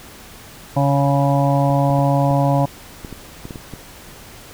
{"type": "harmonic tone", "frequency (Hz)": 140, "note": "C#3", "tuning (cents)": 18, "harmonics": [1, 2, 4, 5, 6, 7], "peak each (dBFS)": [-16, -21, -21, -22, -25, -25], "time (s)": [0.76, 2.66], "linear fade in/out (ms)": 10}
{"type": "clicks", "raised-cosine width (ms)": 3, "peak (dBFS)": -18, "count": 10, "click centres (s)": [1.701, 1.902, 1.99, 2.31, 3.048, 3.127, 3.454, 3.508, 3.558, 3.737]}
{"effects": ["pink hiss -40 dBFS RMS until 4.53 s"]}